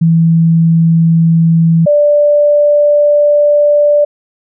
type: tone pair in turn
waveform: sine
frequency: 164.81 / 587.3 Hz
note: E3 / D5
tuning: 0 / 0 cents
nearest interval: octave + minor seventh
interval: 2200 cents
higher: second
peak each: -5 dBFS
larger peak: neither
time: 0.01-1.86 / 1.86-4.05 s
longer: second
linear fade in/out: 10 ms
effects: none